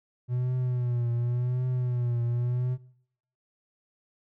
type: tone with vibrato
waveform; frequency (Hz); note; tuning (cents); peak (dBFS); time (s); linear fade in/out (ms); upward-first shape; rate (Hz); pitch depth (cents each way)
triangle; 122.8; B2; -9; -23; 0.28-2.78; 50; triangle; 0.9; 66
effects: noise-tail reverb RT60 0.7 s tail -21 dB re dry